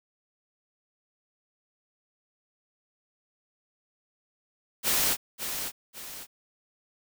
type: noise with echo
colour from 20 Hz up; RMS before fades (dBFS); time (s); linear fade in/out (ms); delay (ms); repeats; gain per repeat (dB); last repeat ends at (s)
white; -25; 4.83-5.17; 50; 550; 2; -8; 6.27
effects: none